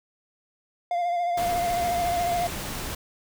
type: tone with vibrato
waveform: triangle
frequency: 698.5 Hz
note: F5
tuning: in tune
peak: -21 dBFS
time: 0.91-2.47 s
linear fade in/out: 2 ms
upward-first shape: sine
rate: 14 Hz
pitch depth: 32 cents each way
type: noise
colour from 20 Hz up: pink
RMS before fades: -33 dBFS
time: 1.37-2.95 s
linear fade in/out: 5 ms
effects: none